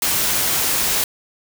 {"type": "noise", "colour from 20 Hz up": "white", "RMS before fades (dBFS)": -19, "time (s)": [0.02, 1.04], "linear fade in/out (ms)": 2, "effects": []}